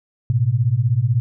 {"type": "beating tone pair", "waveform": "sine", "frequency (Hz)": [110, 126], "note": ["A2", "B2"], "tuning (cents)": [0, 35], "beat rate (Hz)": 16, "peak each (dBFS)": [-18, -17], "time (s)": [0.3, 1.2], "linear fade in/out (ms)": 0, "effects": []}